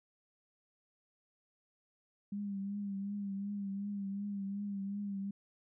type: tone with vibrato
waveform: sine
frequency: 200 Hz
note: G3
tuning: 35 cents sharp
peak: -36 dBFS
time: 2.32-5.31 s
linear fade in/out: 5 ms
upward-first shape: triangle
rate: 2.7 Hz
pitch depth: 49 cents each way
effects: none